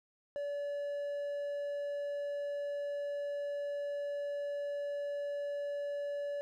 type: tone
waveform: triangle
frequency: 574 Hz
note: D5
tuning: 40 cents flat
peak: -33 dBFS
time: 0.36-6.41 s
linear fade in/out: 0 ms
effects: none